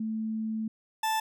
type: tone pair in turn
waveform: sine / 40% pulse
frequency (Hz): 220 / 880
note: A3 / A5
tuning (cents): 0 / 0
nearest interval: 2 octaves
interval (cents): 2400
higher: second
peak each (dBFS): -29 / -25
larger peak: second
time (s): 0-0.68 / 1.03-1.2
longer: first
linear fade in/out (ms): 5
effects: none